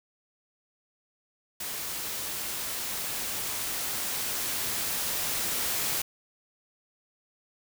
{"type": "noise with level ramp", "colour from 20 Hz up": "white", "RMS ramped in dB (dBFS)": [-35, -29], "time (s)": [1.6, 6.02], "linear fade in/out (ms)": 5, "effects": []}